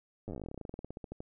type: slowing click train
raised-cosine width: 2 ms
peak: -28 dBFS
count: 28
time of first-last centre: 0.28-1.205 s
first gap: 9 ms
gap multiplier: 1.09
effects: none